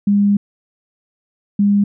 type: tone pair in turn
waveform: sine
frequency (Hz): 202.7 / 202.7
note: G#3 / G#3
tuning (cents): -42 / -42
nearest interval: unison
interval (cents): 0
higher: neither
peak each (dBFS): -10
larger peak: neither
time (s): 0.07-0.37 / 1.59-1.84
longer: first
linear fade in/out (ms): 5
effects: none